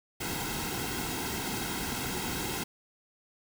pink noise with comb filter, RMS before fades -34 dBFS, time 0.2-2.64 s, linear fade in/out 10 ms, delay 1.7 ms, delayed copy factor -0.7, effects none

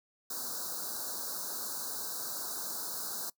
white band-stop noise, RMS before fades -38 dBFS, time 0.3-3.3 s, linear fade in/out 5 ms, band 1600 to 3900 Hz, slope 96 dB/octave, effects noise-tail reverb RT60 0.1 s tail -22 dB re dry + high-pass 200 Hz 12 dB/octave

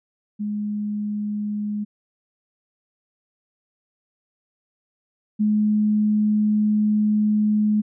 sine tone pair in turn, 208.6 / 211.6 Hz, G#3 / G#3, +8 / +33 cents, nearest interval unison, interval 25 cents, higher second, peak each -23 / -16 dBFS, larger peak second, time 0.39-1.85 / 5.39-7.82 s, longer second, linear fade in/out 20 ms, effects none

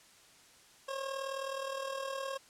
25% pulse tone with amplitude modulation, 541 Hz, C#5, 42 cents flat, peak -30 dBFS, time 0.88-2.38 s, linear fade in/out 10 ms, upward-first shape sine, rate 39.3 Hz, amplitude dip 60%, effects white hiss -60 dBFS RMS until 2.49 s + low-pass 9000 Hz 12 dB/octave

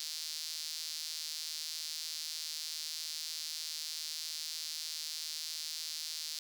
sawtooth tone with high-pass filter, 156.8 Hz, D#3, 14 cents sharp, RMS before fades -41 dBFS, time 0-6.39 s, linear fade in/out 0 ms, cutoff 4600 Hz, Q 3.1, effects none

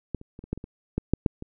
clicks, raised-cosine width 3 ms, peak -15 / -30 / -28 / -29 / -14 / -25 / -24 / -12 / -7 / -7 / -23 dBFS, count 11, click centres 0.147 / 0.214 / 0.391 / 0.44 / 0.53 / 0.576 / 0.641 / 0.98 / 1.136 / 1.262 / 1.424 s, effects none

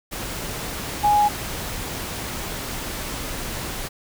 sine tone in noise, 830.6 Hz, G#5, in tune, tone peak -14 dBFS, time 1.03-1.29 s, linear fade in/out 20 ms, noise pink, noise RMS -30 dBFS, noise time 0.11-3.89 s, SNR +13 dB, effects none

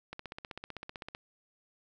click train, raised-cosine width 0.3 ms, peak -25 dBFS, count 17, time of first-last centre 0.13-1.149 s, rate 15.7 Hz, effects none

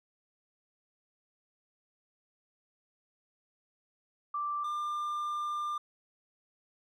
sine / triangle tone pair in turn, 1174.7 / 1195.9 Hz, D6 / D6, 0 / +31 cents, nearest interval unison, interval 31 cents, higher second, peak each -31 / -30 dBFS, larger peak second, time 4.34-4.64 / 4.64-5.78 s, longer second, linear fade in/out 5 ms, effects none

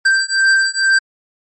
square beating tone pair, 1568 / 1570.2 Hz, G6 / G6, 0 / +2 cents, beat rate 2.2 Hz, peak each -15 / -15 dBFS, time 0.05-0.99 s, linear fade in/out 10 ms, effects MP3 32 kbps

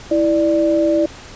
sine tone pair together, 328.4 / 591 Hz, E4 / D5, -6 / +11 cents, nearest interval minor seventh, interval 1017 cents, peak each -15 / -15 dBFS, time 0.11-1.06 s, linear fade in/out 5 ms, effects pink hiss -37 dBFS RMS until 1.35 s + resampled to 16000 Hz

